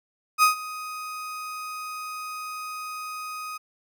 35% pulse tone with ADSR envelope, 1251 Hz, D#6, 9 cents sharp, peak -12 dBFS, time 0.38-3.58 s, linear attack 48 ms, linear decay 120 ms, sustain -19 dB, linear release 14 ms, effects none

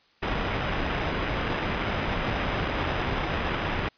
pink noise with sample-and-hold, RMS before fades -28 dBFS, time 0.22-3.89 s, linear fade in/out 10 ms, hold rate 4410 Hz, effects white hiss -62 dBFS RMS until 3.97 s + resampled to 11025 Hz

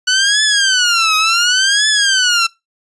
15% pulse tone with vibrato, 1480 Hz, F#6, in tune, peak -4 dBFS, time 0.07-2.47 s, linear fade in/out 10 ms, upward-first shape triangle, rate 0.69 Hz, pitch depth 280 cents each way, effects noise-tail reverb RT60 0.2 s tail -22 dB re dry + resampled to 24000 Hz

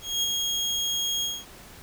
30% pulse tone with ADSR envelope, 3269 Hz, G#7, 28 cents flat, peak -19 dBFS, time 0.01-1.45 s, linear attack 220 ms, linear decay 20 ms, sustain -3 dB, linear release 220 ms, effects pink hiss -47 dBFS RMS until 1.82 s

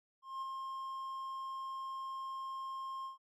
triangle tone with ADSR envelope, 1065 Hz, C6, 30 cents sharp, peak -35 dBFS, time 0.22-3.18 s, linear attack 200 ms, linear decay 13 ms, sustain -3 dB, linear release 130 ms, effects none

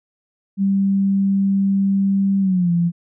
sine tone with pitch glide, 196 to 171.62 Hz, G3 to F3, 0 to -30 cents, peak -14 dBFS, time 0.57-2.92 s, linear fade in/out 50 ms, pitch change -230 cents, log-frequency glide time 2.4-2.71 s, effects none

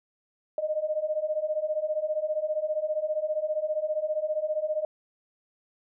sine beating tone pair, 606 / 621 Hz, D#5 / D#5, -46 / -3 cents, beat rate 15 Hz, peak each -30 / -28 dBFS, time 0.58-4.85 s, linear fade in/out 2 ms, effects none

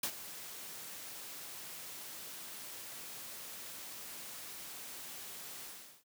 white noise with ADSR envelope, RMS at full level -34 dBFS, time 0.03-6.04 s, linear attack 5 ms, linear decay 74 ms, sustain -13 dB, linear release 410 ms, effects high-pass 100 Hz 12 dB/octave

